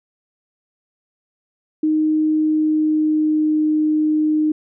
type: tone with pitch glide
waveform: sine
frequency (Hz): 310 to 307.3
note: D#4 to D#4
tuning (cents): -6 to -21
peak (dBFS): -14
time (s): 1.83-4.52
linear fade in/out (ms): 5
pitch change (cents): -15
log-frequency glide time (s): 2.32-3.63
effects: none